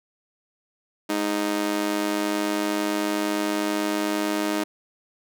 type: tone with amplitude modulation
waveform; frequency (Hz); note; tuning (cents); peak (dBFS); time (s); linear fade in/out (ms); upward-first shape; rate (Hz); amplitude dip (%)
sawtooth; 311.1; D#4; 0; -15; 1.09-4.64; 10; sine; 100; 90
effects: none